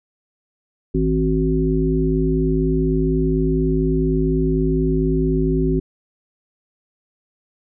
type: harmonic tone with a mistuned harmonic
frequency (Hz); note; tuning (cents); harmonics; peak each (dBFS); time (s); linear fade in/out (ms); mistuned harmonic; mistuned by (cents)
53.3; G#1; +46; 1 / 3 / 5 / 7; -21 / -21 / -21 / -21; 0.94-5.8; 10; 5; -16
effects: none